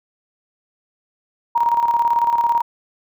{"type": "tone with tremolo", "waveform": "sine", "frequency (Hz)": 941, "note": "A#5", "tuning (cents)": 16, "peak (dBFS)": -12, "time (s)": [1.55, 2.62], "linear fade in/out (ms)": 10, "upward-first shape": "square", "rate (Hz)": 18, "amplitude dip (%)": 55, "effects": []}